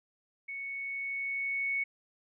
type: tone with level ramp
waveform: sine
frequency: 2217 Hz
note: C#7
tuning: in tune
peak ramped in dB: -37 to -28 dBFS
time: 0.48-1.84 s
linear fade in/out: 10 ms
effects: none